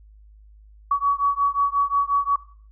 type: beating tone pair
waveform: sine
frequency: 1128 / 1133.6 Hz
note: C#6 / C#6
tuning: +30 / +38 cents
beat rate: 5.6 Hz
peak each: -21 dBFS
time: 0.91-2.36 s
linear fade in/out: 5 ms
effects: noise-tail reverb RT60 0.5 s tail -17 dB re dry + added 52 Hz sine -46 dBFS peak until 2.71 s